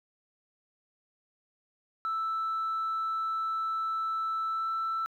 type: tone with pitch glide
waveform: sine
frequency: 1320 to 1328.4 Hz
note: E6 to E6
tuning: +2 to +13 cents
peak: -27 dBFS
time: 2.05-5.06 s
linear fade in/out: 0 ms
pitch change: +11 cents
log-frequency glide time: 4.49-4.69 s
effects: tanh soft clip ceiling -26 dBFS + 11-bit